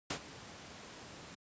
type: noise with ADSR envelope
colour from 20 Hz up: pink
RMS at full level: -34 dBFS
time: 0.1-1.35 s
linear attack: 5 ms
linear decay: 80 ms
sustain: -16 dB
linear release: 7 ms
effects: high-pass 100 Hz 12 dB/octave + resampled to 16000 Hz